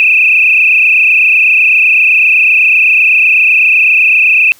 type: tone with frequency modulation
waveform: sine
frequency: 2554 Hz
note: D#7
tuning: 45 cents sharp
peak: -4 dBFS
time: 0-4.52 s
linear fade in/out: 0 ms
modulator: 27.9 Hz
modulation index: 4.2
effects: white hiss -43 dBFS RMS until 4.59 s